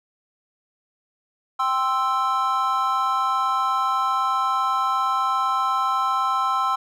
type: chord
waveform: triangle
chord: C major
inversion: second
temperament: equal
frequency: 784 / 1046.5 / 1318.5 Hz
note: G5 / C6 / E6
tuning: 0 / 0 / 0 cents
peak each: -25 / -21 / -21 dBFS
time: 1.59-6.76 s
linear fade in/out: 10 ms
effects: none

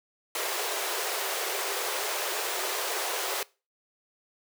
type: high-pass noise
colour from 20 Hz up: pink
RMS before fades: -31 dBFS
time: 0.35-3.43 s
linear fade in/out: 2 ms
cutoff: 360 Hz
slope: 96 dB/octave
effects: noise-tail reverb RT60 0.3 s tail -22 dB re dry

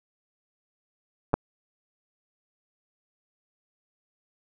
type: clicks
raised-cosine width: 1 ms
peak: -18 / -6 dBFS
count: 2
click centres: 1.333 / 1.34 s
effects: none

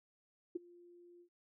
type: tone with ADSR envelope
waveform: sine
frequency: 349.2 Hz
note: F4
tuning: in tune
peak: -33 dBFS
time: 0.55-1.29 s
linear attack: 9 ms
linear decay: 16 ms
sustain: -24 dB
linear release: 82 ms
effects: noise-tail reverb RT60 0.2 s tail -25 dB re dry

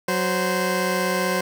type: tone pair together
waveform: 15% pulse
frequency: 185 / 519.5 Hz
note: F#3 / C5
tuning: 0 / -12 cents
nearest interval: octave + tritone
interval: 1788 cents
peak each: -17 dBFS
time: 0.08-1.41 s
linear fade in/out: 5 ms
effects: none

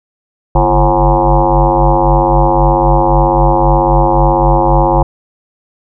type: tone with frequency modulation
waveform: sine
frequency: 440 Hz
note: A4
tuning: in tune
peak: -6 dBFS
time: 0.55-5.03 s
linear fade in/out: 5 ms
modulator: 98.2 Hz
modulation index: 5.3
effects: none

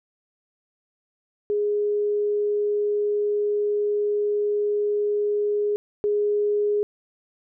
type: tone pair in turn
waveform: sine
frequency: 414.6 / 414.6 Hz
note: G#4 / G#4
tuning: -3 / -3 cents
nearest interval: unison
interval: 0 cents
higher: neither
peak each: -20 / -19 dBFS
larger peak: second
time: 1.5-5.76 / 6.04-6.83 s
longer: first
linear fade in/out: 0 ms
effects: none

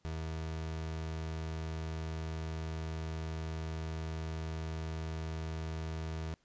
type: tone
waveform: 30% pulse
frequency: 80 Hz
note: D#2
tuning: 49 cents sharp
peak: -34 dBFS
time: 0.05-6.34 s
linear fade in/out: 0 ms
effects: pink hiss -73 dBFS RMS until 6.44 s + resampled to 16000 Hz

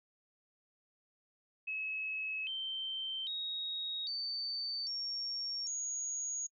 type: tone with pitch steps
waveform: sine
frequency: 2576 / 3117 / 3771 / 4563 / 5522 / 6681 Hz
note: E7 / G7 / A#7 / C#8 / F8 / G#8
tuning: -41 / -11 / +19 / +49 / -20 / +9 cents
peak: -36 dBFS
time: 1.67-6.47 s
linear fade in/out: 10 ms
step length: 800 ms
effects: noise-tail reverb RT60 0.1 s tail -24 dB re dry

